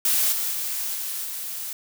blue noise with level steps, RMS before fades -21 / -26 / -28 / -30 / -32 dBFS, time 0.05-1.73 s, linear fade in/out 2 ms, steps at 0.32 / 0.51 / 0.95 / 1.24 s, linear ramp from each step 5 ms, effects none

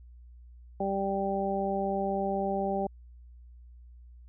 harmonic tone, 196 Hz, G3, in tune, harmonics 1 / 2 / 3 / 4, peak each -33 / -33 / -33 / -32 dBFS, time 0.8-2.87 s, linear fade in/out 5 ms, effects added 60 Hz sine -48 dBFS peak until 4.28 s

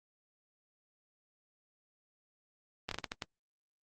slowing click train, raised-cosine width 0.2 ms, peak -18 dBFS, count 7, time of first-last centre 2.89-3.222 s, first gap 23 ms, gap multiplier 1.35, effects Opus 24 kbps

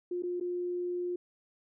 sine tone with dropouts, 354.9 Hz, F4, 28 cents sharp, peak -31 dBFS, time 0.11-1.16 s, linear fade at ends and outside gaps 5 ms, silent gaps 0.224-0.234 / 0.4-0.409 s, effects none

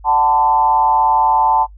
sine tone with frequency modulation, 883 Hz, A5, 6 cents sharp, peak -10 dBFS, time 0.04-1.67 s, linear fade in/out 50 ms, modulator 138 Hz, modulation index 0.85, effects noise-tail reverb RT60 0.1 s tail -20 dB re dry + added 50 Hz sine -36 dBFS peak until 1.77 s

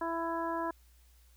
harmonic tone, 332.3 Hz, E4, 14 cents sharp, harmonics 1 / 2 / 3 / 4 / 5, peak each -37 / -38 / -35 / -44 / -44 dBFS, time 0.01-0.71 s, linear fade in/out 5 ms, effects added 60 Hz sine -59 dBFS peak until 1.36 s + white hiss -68 dBFS RMS until 1.36 s

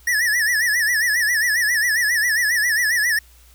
square tone with vibrato, 1823 Hz, A#6, 39 cents flat, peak -17 dBFS, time 0.07-3.19 s, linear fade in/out 5 ms, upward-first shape sine, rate 7.4 Hz, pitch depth 140 cents each way, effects added 60 Hz sine -48 dBFS peak until 3.54 s + white hiss -53 dBFS RMS until 3.54 s

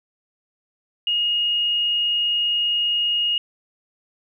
sine tone, 2865 Hz, F7, 44 cents sharp, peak -18 dBFS, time 1.07-3.38 s, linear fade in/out 2 ms, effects 10-bit

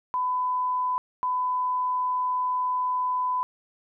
sine tone bursts at uneven times, 1003 Hz, B5, 26 cents sharp, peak -23 dBFS, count 2, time 0.14-0.98 / 1.23-3.43 s, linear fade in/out 0 ms, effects none

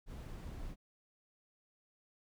brown noise, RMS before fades -45 dBFS, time 0.06-0.76 s, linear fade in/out 50 ms, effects none

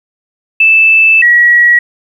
sine tone pair in turn, 2636 / 1917.9 Hz, E7 / A#6, -1 / +49 cents, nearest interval tritone, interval 550 cents, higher first, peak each -3 dBFS, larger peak neither, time 0.6-1.22 / 1.22-1.79 s, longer first, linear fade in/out 5 ms, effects 7-bit

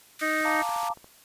pink high-pass noise, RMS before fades -40 dBFS, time 0.19-0.89 s, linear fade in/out 5 ms, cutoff 1200 Hz, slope 96 dB/octave
harmonic tone, 311.1 Hz, D#4, in tune, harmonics 1 / 2 / 4 / 5 / 6 / 7, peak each -31 / -31 / -31 / -31 / -31 / -31 dBFS, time 0.21-0.63 s, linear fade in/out 20 ms
click train, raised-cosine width 1 ms, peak -34 dBFS, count 10, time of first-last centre 0.41-1.044 s, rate 14.2 Hz
sine chord, Bb major seventh, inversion second, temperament equal, 698.5 / 880 / 932.3 / 1174.7 Hz, F5 / A5 / Bb5 / D6, 0 / 0 / 0 / 0 cents, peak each -32 dBFS, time 0.44-0.94 s, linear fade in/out 20 ms
effects white hiss -55 dBFS RMS until 1.24 s + resampled to 32000 Hz

